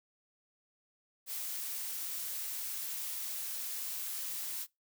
blue noise, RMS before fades -39 dBFS, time 1.26-4.67 s, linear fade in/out 50 ms, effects noise-tail reverb RT60 0.2 s tail -23 dB re dry

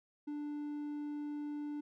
triangle tone, 294.5 Hz, D4, 5 cents sharp, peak -36 dBFS, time 0.27-1.81 s, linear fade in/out 10 ms, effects none

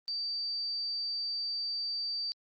sine tone, 4640 Hz, D8, 22 cents flat, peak -32 dBFS, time 0.08-2.32 s, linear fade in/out 0 ms, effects Opus 32 kbps

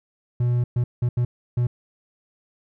triangle tone bursts at uneven times, 121.7 Hz, B2, 25 cents flat, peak -16 dBFS, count 5, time 0.4-0.64 / 0.76-0.84 / 1.02-1.09 / 1.17-1.25 / 1.57-1.67 s, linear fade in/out 5 ms, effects none

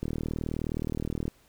click train, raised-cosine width 3 ms, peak -18 dBFS, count 50, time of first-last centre 0.03-1.28 s, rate 39.2 Hz, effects pink hiss -62 dBFS RMS until 1.48 s

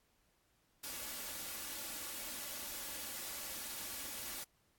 white noise with comb filter, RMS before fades -44 dBFS, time 0.83-4.44 s, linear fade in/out 10 ms, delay 3.5 ms, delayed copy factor +0.5, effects pink hiss -75 dBFS RMS until 4.78 s + AAC 64 kbps

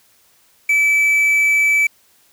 triangle tone with quantisation, 2307 Hz, D7, 31 cents flat, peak -10 dBFS, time 0.69-1.87 s, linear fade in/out 5 ms, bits 6, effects white hiss -55 dBFS RMS until 2.32 s

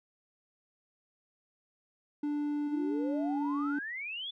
triangle tone with pitch glide, 293.7 to 287.3 Hz, D4 to D4, 0 to -38 cents, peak -28 dBFS, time 2.23-3.79 s, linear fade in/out 5 ms, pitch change -38 cents, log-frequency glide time 2.8-3.43 s
sine exponential sweep, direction up, 280.1 to 3520 Hz, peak -36 dBFS, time 2.67-4.31 s, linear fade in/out 10 ms
effects none

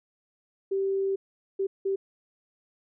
sine tone bursts at uneven times, 389.2 Hz, G4, 12 cents flat, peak -24 dBFS, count 3, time 0.71-1.16 / 1.59-1.67 / 1.85-1.96 s, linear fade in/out 10 ms, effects none

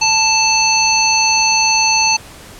harmonic tone, 880 Hz, A5, in tune, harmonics 1 / 3 / 5 / 7, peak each -16 / -16 / -16 / -16 dBFS, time 0.01-2.17 s, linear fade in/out 10 ms, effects pink hiss -37 dBFS RMS until 2.59 s + low-pass 12000 Hz 12 dB/octave

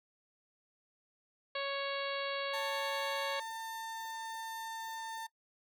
harmonic tone, 555 Hz, C#5, 2 cents sharp, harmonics 1 / 2 / 3 / 4 / 5 / 6 / 7 / 8, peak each -38 / -41 / -43 / -44 / -45 / -46 / -46 / -47 dBFS, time 1.55-3.4 s, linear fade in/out 5 ms
35% pulse tone with pitch glide, 890 to 898.8 Hz, A5 to A5, +20 to +37 cents, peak -38 dBFS, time 2.53-5.27 s, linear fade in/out 10 ms, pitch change +17 cents, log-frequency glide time 2.95-3.43 s
effects noise-tail reverb RT60 0.1 s tail -21 dB re dry

